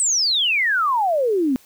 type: exponential sweep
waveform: sine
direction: down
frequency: 8372 to 246.9 Hz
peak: -16 dBFS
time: 0-1.56 s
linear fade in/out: 0 ms
effects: white hiss -52 dBFS RMS until 1.65 s